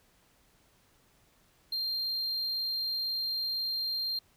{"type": "tone", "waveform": "triangle", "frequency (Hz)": 4186, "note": "C8", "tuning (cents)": 0, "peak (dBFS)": -29, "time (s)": [1.72, 4.19], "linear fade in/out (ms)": 5, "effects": ["pink hiss -66 dBFS RMS until 4.36 s"]}